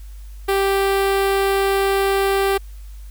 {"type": "tone with notch filter", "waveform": "sawtooth", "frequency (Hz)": 392, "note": "G4", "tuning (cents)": 0, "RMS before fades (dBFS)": -18, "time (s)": [0.48, 2.58], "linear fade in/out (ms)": 10, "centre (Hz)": 6300, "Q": 1.4, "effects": ["added 50 Hz sine -33 dBFS peak until 3.1 s", "white hiss -53 dBFS RMS until 3.1 s"]}